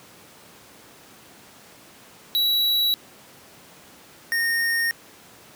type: tone pair in turn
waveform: square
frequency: 3909 / 1844.8 Hz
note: B7 / A#6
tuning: -19 / -19 cents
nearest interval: octave + minor second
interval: 1300 cents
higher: first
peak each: -19 / -21 dBFS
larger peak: first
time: 2.35-2.94 / 4.32-4.91 s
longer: neither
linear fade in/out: 0 ms
effects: pink hiss -48 dBFS RMS until 5.55 s + high-pass 150 Hz 12 dB/octave